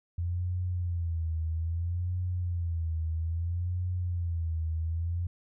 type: tone with vibrato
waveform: sine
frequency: 85.2 Hz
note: F2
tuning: 42 cents flat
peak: -28 dBFS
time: 0.18-5.27 s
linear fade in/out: 5 ms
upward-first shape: sine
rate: 0.61 Hz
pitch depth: 100 cents each way
effects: none